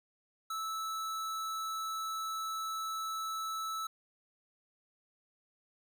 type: tone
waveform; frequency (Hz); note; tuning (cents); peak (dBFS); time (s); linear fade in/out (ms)
square; 1310; E6; -11; -36; 0.5-3.87; 5
effects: none